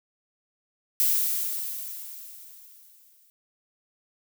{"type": "noise with exponential decay", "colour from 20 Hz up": "violet", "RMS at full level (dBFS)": -21, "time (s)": [1, 3.3], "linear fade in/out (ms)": 0, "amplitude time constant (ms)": 500, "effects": []}